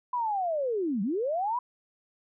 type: linear two-way sweep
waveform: sine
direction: down then up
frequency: 1008 to 181.8 to 1008 Hz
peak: -26 dBFS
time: 0.13-1.59 s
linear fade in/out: 5 ms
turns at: 1.02 s
effects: none